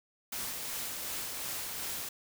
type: noise with tremolo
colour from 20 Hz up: white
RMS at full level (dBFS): -37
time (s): 0.32-2.09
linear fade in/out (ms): 5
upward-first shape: sine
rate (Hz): 2.7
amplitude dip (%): 25
effects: none